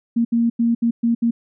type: tone bursts at uneven times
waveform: sine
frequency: 233 Hz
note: A#3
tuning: 1 cent flat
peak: -14 dBFS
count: 6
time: 0.16-0.25 / 0.32-0.5 / 0.59-0.75 / 0.82-0.91 / 1.03-1.15 / 1.22-1.31 s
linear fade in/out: 10 ms
effects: none